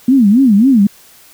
sine tone with vibrato, 233.1 Hz, A#3, in tune, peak -5 dBFS, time 0.08-0.87 s, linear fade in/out 5 ms, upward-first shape sine, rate 3.7 Hz, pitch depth 290 cents each way, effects white hiss -43 dBFS RMS until 1.33 s

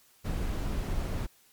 brown noise, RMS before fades -31 dBFS, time 0.24-1.27 s, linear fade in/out 20 ms, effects white hiss -62 dBFS RMS until 1.52 s + MP3 96 kbps

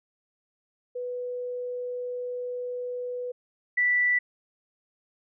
sine tone pair in turn, 493.9 / 1968.8 Hz, B4 / B6, 0 / -6 cents, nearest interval 2 octaves, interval 2394 cents, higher second, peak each -30 / -20 dBFS, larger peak second, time 0.95-3.32 / 3.77-4.19 s, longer first, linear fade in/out 10 ms, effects none

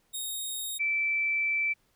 10% pulse / sine tone pair in turn, 3729 / 2326 Hz, A#7 / D7, 0 / -17 cents, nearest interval minor sixth, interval 817 cents, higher first, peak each -25 dBFS, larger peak neither, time 0.13-0.79 / 0.79-1.74 s, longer second, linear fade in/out 20 ms, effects pink hiss -70 dBFS RMS until 1.95 s

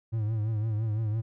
triangle tone with vibrato, 108.9 Hz, A2, 17 cents flat, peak -24 dBFS, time 0.12-1.22 s, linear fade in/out 20 ms, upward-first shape triangle, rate 5.9 Hz, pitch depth 88 cents each way, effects none

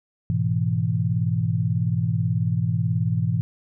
sine chord, E major, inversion first, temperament equal with one note detuned, 105.09 / 123.47 / 164.81 Hz, G#2 / B2 / E3, +21 / 0 / 0 cents, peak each -24 dBFS, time 0.3-3.41 s, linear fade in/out 0 ms, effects none

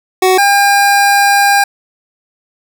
25% pulse tone pair in turn, 373 / 803.7 Hz, F#4 / G5, +14 / +43 cents, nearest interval octave + minor second, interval 1329 cents, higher second, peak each -3 dBFS, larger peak neither, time 0.22-0.38 / 0.38-1.64 s, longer second, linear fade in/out 5 ms, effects none

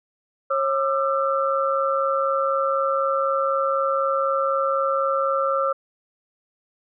sine tone cluster, 544 / 1196 / 1340 Hz, C#5 / D6 / E6, -33 / +31 / +28 cents, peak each -22 / -25 / -24 dBFS, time 0.5-5.73 s, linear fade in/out 10 ms, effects none

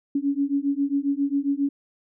sine beating tone pair, 277.2 / 284.6 Hz, C#4 / C#4, 0 / +46 cents, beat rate 7.4 Hz, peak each -24 dBFS, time 0.15-1.69 s, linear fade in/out 5 ms, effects none

